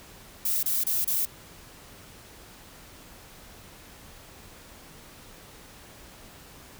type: noise bursts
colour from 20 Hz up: violet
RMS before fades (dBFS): -26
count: 4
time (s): 0.45-1.254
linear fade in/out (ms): 5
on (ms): 180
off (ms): 28
effects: pink hiss -49 dBFS RMS until 6.79 s